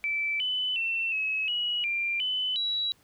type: tone with pitch steps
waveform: sine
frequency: 2323 / 3010 / 2693 / 2571 / 2914 / 2379 / 3017 / 3901 Hz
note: D7 / F#7 / E7 / E7 / F#7 / D7 / F#7 / B7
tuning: -20 / +29 / +36 / -44 / -27 / +22 / +33 / -22 cents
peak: -26 dBFS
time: 0.04-2.92 s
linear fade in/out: 0 ms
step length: 360 ms
effects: pink hiss -63 dBFS RMS until 3.03 s